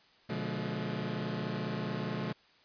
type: chord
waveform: sawtooth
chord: B diminished seventh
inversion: none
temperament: just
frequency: 123.47 / 148.16 / 177.8 / 213.4 Hz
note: B2 / D3 / F3 / Ab3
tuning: 0 / +16 / +31 / +47 cents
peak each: -36 / -36 / -35 / -34 dBFS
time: 0.29-2.33 s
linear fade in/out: 10 ms
effects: white hiss -63 dBFS RMS until 2.64 s + resampled to 11025 Hz